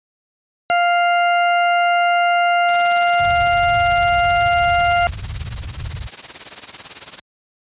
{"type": "harmonic tone", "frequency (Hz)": 698.5, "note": "F5", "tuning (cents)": 0, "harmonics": [1, 2, 3, 4], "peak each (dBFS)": [-14, -20, -24, -26], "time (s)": [0.7, 5.07], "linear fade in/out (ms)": 0}
{"type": "noise with tremolo", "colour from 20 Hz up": "white", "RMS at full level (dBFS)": -29, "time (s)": [2.68, 7.2], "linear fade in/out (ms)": 10, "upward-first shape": "triangle", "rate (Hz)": 18, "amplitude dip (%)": 90}
{"type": "low-pass noise", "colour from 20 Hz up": "pink", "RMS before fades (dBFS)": -25, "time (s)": [3.19, 6.07], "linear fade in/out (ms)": 10, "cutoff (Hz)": 120, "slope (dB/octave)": 24}
{"effects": ["high-pass 60 Hz 12 dB/octave", "resampled to 8000 Hz"]}